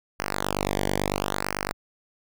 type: tone with flanger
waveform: sawtooth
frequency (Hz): 49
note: G1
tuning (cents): 0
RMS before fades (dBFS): -28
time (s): 0.19-1.73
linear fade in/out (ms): 10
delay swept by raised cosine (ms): 0.27 to 0.77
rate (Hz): 0.73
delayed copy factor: -1
effects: none

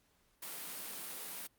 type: high-pass noise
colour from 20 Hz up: white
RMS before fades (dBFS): -44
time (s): 0.42-1.47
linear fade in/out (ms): 5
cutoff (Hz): 150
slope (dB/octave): 96
effects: pink hiss -73 dBFS RMS until 1.58 s + Opus 48 kbps

